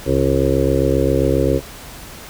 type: harmonic tone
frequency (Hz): 67.5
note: C#2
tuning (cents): -45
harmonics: 1 / 2 / 4 / 5 / 6 / 7 / 8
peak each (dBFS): -21 / -21 / -21 / -21 / -21 / -21 / -21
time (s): 0.05-1.61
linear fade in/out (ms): 50
effects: pink hiss -36 dBFS RMS until 2.29 s